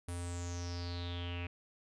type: tone with low-pass filter sweep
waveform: square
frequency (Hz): 87.31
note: F2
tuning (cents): 0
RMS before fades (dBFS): -40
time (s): 0.08-1.47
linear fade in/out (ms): 5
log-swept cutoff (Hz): 10000 to 2500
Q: 7.6
effects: none